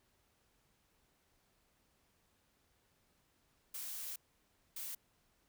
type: noise bursts at uneven times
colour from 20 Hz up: blue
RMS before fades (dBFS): -44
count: 2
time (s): 3.74-4.16 / 4.76-4.95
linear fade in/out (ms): 5
effects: pink hiss -75 dBFS RMS until 5.48 s